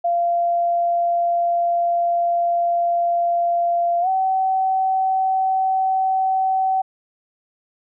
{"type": "tone with pitch glide", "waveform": "sine", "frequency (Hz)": [690, 761.2], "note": ["F5", "F#5"], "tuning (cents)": [-21, 49], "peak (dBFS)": -16, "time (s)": [0.04, 6.82], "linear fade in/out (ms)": 10, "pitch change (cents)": 170, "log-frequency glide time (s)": [4.01, 4.08], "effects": []}